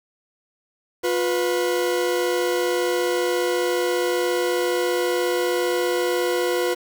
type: tone pair together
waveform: 40% pulse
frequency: 355.7 / 492.5 Hz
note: F4 / B4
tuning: +32 / -5 cents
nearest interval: tritone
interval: 563 cents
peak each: -22 dBFS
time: 1.03-6.75 s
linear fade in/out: 20 ms
effects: 7-bit